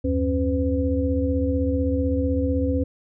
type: tone cluster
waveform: sine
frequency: 76.9 / 92.7 / 271.9 / 504 Hz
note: D#2 / F#2 / C#4 / B4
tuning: -20 / +4 / -33 / +35 cents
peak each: -24 / -30 / -23 / -26 dBFS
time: 0.04-2.84 s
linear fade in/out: 10 ms
effects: none